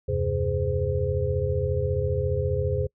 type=tone cluster; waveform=sine; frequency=79.9 / 94.6 / 131.2 / 417.8 / 514 Hz; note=D#2 / F#2 / C3 / G#4 / C5; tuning=+47 / +39 / +5 / +10 / -31 cents; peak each=-29 dBFS; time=0.08-2.87 s; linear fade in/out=10 ms; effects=noise-tail reverb RT60 0.1 s tail -26 dB re dry